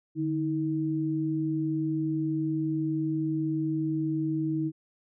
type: tone pair together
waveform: sine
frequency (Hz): 149.73 / 317.7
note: D3 / D#4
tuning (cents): +34 / +36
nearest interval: octave + minor second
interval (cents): 1302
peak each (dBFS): -31 / -27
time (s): 0.15-4.72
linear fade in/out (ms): 50
effects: none